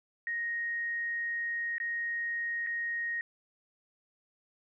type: tone with dropouts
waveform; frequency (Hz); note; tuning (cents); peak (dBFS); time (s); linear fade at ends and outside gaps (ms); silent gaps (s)
sine; 1870; A#6; +5; -31; 0.27-3.21; 1; 1.782-1.801 / 2.665-2.67
effects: none